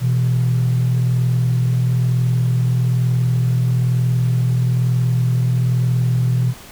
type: tone pair together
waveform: sine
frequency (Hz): 123.73 / 164.81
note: B2 / E3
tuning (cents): +4 / 0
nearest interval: perfect fourth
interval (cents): 496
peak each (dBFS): -13 / -22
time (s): 0-6.54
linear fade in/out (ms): 50
effects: tanh soft clip ceiling -9 dBFS + pink hiss -39 dBFS RMS until 6.71 s